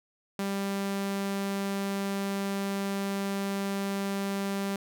sawtooth tone, 197.5 Hz, G3, 13 cents sharp, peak -25 dBFS, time 0.39-4.76 s, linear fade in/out 2 ms, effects none

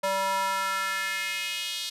square tone with high-pass filter sweep, 193.5 Hz, G3, 22 cents flat, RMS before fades -29 dBFS, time 0.03-1.9 s, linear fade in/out 10 ms, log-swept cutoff 690 to 3800 Hz, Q 2.6, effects resampled to 32000 Hz

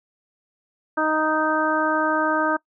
harmonic tone, 311.1 Hz, D#4, in tune, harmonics 1 / 2 / 3 / 4 / 5, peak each -25 / -25 / -25 / -25 / -25 dBFS, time 0.97-2.57 s, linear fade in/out 10 ms, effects noise-tail reverb RT60 0.1 s tail -23 dB re dry

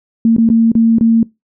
sine tone with dropouts, 227.6 Hz, A#3, 41 cents flat, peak -6 dBFS, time 0.25-1.23 s, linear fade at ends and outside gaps 2 ms, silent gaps 0.365-0.382 / 0.49-0.5 / 0.718-0.752 / 0.985-1.009 s, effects noise-tail reverb RT60 0.2 s tail -23 dB re dry

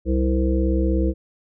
harmonic tone with a mistuned harmonic, 65.41 Hz, C2, in tune, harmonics 1 / 3 / 5 / 7 / 8, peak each -19 / -26 / -23 / -30 / -29 dBFS, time 0.05-1.14 s, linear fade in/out 50 ms, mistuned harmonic 8, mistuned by -30 cents, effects none

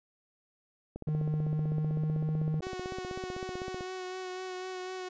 click train, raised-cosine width 2 ms, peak -26 dBFS, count 46, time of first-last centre 0.96-3.808 s, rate 15.8 Hz
triangle tone with pitch glide, 153.1 to 155.6 Hz, D#3 to D#3, -28 to 0 cents, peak -26 dBFS, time 1.07-2.6 s, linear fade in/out 5 ms, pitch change +28 cents, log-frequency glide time 1.47-2.31 s
sawtooth tone with vibrato, 370 Hz, F#4, in tune, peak -33 dBFS, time 2.62-5.09 s, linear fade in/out 10 ms, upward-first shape sine, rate 4 Hz, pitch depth 18 cents each way
effects resampled to 16000 Hz

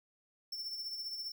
square tone with tremolo, 5390 Hz, E8, 38 cents sharp, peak -37 dBFS, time 0.52-1.32 s, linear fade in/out 5 ms, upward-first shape triangle, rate 15 Hz, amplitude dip 55%, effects none

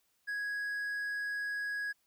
triangle tone, 1661.2 Hz, G#6, in tune, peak -32 dBFS, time 0.27-1.93 s, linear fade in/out 20 ms, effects white hiss -75 dBFS RMS until 2.06 s

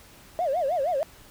triangle tone with vibrato, 622.3 Hz, D#5, in tune, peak -19 dBFS, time 0.39-1.03 s, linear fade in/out 0 ms, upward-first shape sine, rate 6.4 Hz, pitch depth 280 cents each way, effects tanh soft clip ceiling -20 dBFS + pink hiss -51 dBFS RMS until 1.3 s

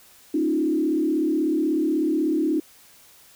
sine tone with frequency modulation, 311.1 Hz, D#4, in tune, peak -19 dBFS, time 0.34-2.6 s, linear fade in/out 5 ms, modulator 36.3 Hz, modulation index 1.1, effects white hiss -52 dBFS RMS until 3.35 s

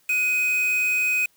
triangle tone with quantisation, 2509 Hz, D#7, 14 cents sharp, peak -18 dBFS, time 0.09-1.26 s, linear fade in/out 5 ms, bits 5, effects white hiss -62 dBFS RMS until 1.36 s

